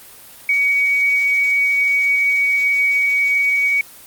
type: tone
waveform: sine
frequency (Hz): 2253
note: C#7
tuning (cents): +28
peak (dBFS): -12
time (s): 0.49-3.81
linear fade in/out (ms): 2
effects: white hiss -41 dBFS RMS until 4.06 s + Opus 32 kbps